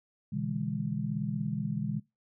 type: chord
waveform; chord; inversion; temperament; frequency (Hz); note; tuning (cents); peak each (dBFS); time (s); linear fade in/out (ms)
sine; E dominant seventh; second; just; 123.61 / 148.33 / 164.81 / 206; B2 / D3 / E3 / G#3; +2 / +18 / 0 / -14; -37 / -35 / -37 / -34; 0.32-2; 10
effects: noise-tail reverb RT60 0.2 s tail -20 dB re dry